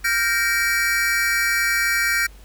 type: chord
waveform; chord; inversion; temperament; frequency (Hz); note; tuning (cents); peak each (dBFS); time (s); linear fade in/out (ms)
square; G minor seventh; third; equal with one note detuned; 1396.9 / 1568 / 1864.7 / 2308; F6 / G6 / Bb6 / D7; 0 / 0 / 0 / -31; -26 / -25 / -23 / -24; 0.04-2.27; 10
effects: added 50 Hz sine -41 dBFS peak until 2.44 s + pink hiss -51 dBFS RMS until 2.44 s